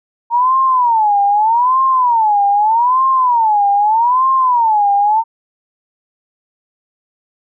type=tone with vibrato; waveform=sine; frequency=923 Hz; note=A#5; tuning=17 cents flat; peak=-9 dBFS; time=0.3-5.24 s; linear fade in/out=50 ms; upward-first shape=sine; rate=0.81 Hz; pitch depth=240 cents each way; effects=none